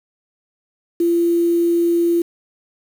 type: tone with quantisation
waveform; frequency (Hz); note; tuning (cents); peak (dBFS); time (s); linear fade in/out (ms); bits
sine; 341.1; F4; -41; -13; 1-2.22; 5; 6
effects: none